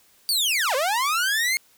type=linear two-way sweep; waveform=sawtooth; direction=down then up; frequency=4699 to 493.9 to 2175 Hz; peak=-17 dBFS; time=0.29-1.57 s; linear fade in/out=0 ms; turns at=0.75 s; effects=white hiss -58 dBFS RMS until 1.77 s